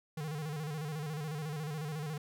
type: tone with vibrato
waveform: square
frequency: 152 Hz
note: D#3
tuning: 40 cents flat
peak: -37 dBFS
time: 0.17-2.18 s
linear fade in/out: 5 ms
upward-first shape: square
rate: 14 Hz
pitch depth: 78 cents each way
effects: none